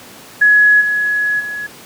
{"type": "tone with level steps", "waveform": "sine", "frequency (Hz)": 1685, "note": "G#6", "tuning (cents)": 25, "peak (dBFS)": [-6, -13, -21], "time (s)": [0.41, 1.67], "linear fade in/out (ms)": 10, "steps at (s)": [0.8, 1.39], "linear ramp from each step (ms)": 20, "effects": ["pink hiss -37 dBFS RMS until 1.85 s", "high-pass 150 Hz 12 dB/octave"]}